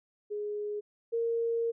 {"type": "tone pair in turn", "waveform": "sine", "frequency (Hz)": [416.4, 462.6], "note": ["G#4", "A#4"], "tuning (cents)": [5, -13], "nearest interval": "major second", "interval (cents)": 182, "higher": "second", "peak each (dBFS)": [-32, -27], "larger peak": "second", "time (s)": [[0.3, 0.81], [1.12, 1.72]], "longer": "second", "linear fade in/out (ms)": 20, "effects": []}